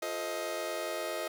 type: chord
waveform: sawtooth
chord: F dominant seventh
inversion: none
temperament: just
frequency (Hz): 349.2 / 436.5 / 523.8 / 628.6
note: F4 / A4 / C5 / Eb5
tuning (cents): 0 / -14 / +2 / +18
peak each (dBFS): -37 / -38 / -37 / -32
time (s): 0.02-1.28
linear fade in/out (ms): 5
effects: none